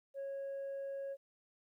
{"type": "tone", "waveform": "sine", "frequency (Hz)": 550, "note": "C#5", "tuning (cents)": -14, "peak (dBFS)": -37, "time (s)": [0.14, 1.17], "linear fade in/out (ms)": 50, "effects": ["tanh soft clip ceiling -38 dBFS", "13-bit"]}